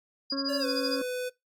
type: tone with tremolo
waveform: sine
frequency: 4886 Hz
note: D#8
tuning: 32 cents flat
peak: -28 dBFS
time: 0.3-0.99 s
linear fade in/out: 2 ms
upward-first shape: sine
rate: 13 Hz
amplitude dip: 100%
type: harmonic tone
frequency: 274.5 Hz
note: C#4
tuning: 17 cents flat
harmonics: 1 / 2 / 4 / 5 / 6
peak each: -31 / -37 / -43 / -45 / -47 dBFS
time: 0.32-1.02 s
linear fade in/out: 5 ms
type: tone with pitch glide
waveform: square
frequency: 571 to 500 Hz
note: D5 to B4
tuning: -49 to +21 cents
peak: -31 dBFS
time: 0.48-1.3 s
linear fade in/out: 20 ms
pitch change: -230 cents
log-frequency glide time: 0.59-0.66 s
effects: noise-tail reverb RT60 0.2 s tail -22 dB re dry + Opus 48 kbps